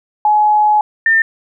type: tone pair in turn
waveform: sine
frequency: 845 / 1802.9 Hz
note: G#5 / A6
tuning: +30 / +42 cents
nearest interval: octave + minor second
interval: 1312 cents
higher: second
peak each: -8 dBFS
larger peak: neither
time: 0.25-0.81 / 1.06-1.22 s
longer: first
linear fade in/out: 2 ms
effects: none